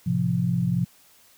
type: chord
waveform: sine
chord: F major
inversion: first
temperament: equal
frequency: 110 / 130.81 / 174.61 Hz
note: A2 / C3 / F3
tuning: 0 / 0 / 0 cents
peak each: -29 / -25 / -23 dBFS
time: 0.06-0.85 s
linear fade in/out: 10 ms
effects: white hiss -56 dBFS RMS until 1.37 s